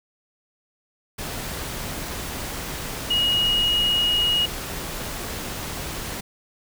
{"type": "tone in noise", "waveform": "sine", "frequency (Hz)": 2885, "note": "F#7", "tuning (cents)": -44, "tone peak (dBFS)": -18, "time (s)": [3.1, 4.46], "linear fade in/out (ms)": 10, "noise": "pink", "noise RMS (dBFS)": -31, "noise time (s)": [1.18, 6.21], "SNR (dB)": 10, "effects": []}